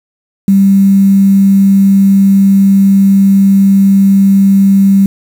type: tone with quantisation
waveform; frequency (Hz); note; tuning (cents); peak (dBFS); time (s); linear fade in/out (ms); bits
sine; 196; G3; 0; -3; 0.48-5.06; 2; 5
effects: none